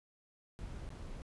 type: noise with dropouts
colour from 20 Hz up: brown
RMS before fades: -45 dBFS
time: 0.59-1.22 s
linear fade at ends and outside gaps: 0 ms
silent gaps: 0.89-0.904 s
effects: resampled to 24000 Hz